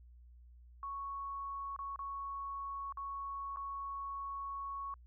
sine tone with dropouts, 1108.7 Hz, C#6, in tune, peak -39 dBFS, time 0.83-4.94 s, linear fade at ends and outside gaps 1 ms, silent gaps 1.763-1.79 / 1.96-1.991 / 2.924-2.972 / 3.561-3.57 s, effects added 60 Hz sine -55 dBFS peak until 5.06 s

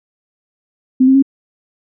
sine tone with pitch steps, 258.3 / 265.3 / 272.4 Hz, C4 / C4 / C#4, -22 / +24 / -30 cents, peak -6 dBFS, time 1-1.225 s, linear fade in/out 10 ms, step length 75 ms, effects none

